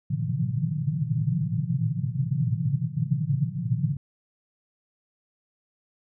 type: band-pass noise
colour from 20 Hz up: white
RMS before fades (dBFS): -26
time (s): 0.1-3.97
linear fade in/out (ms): 5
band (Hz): 110 to 170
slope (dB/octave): 96
effects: none